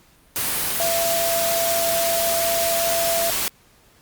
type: tone in noise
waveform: sine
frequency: 674 Hz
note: E5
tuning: 38 cents sharp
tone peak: -21 dBFS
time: 0.8-3.3 s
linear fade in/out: 0 ms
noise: white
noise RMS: -23 dBFS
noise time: 0.36-3.48 s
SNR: -1 dB
effects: pink hiss -55 dBFS RMS until 4.01 s + Opus 48 kbps